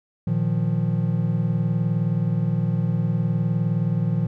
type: chord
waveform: triangle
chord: Bb suspended fourth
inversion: none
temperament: just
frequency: 116.54 / 155.39 / 174.81 Hz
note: Bb2 / Eb3 / F3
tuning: 0 / -2 / +2 cents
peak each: -22 dBFS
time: 0.27-4.27 s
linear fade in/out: 5 ms
effects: none